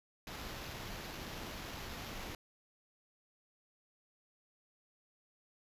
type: noise with sample-and-hold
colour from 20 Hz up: pink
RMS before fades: -45 dBFS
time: 0.27-2.35 s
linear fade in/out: 2 ms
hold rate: 8820 Hz
effects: resampled to 32000 Hz